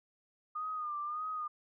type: tone with vibrato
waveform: sine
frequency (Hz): 1219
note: D#6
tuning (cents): -36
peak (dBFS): -35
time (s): 0.55-1.48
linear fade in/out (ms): 10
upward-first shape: sine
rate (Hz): 1.7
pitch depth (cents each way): 60
effects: none